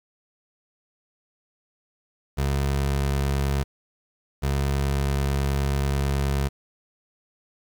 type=tone pair in turn; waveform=25% pulse; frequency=69.3 / 69.3 Hz; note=C#2 / C#2; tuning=0 / 0 cents; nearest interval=unison; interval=0 cents; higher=neither; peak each=-18 dBFS; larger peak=neither; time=2.37-3.64 / 4.42-6.49 s; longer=second; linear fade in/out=20 ms; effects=9-bit